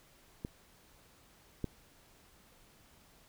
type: clicks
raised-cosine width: 3 ms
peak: -25 / -21 dBFS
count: 2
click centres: 0.449 / 1.643 s
effects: pink hiss -63 dBFS RMS until 3.28 s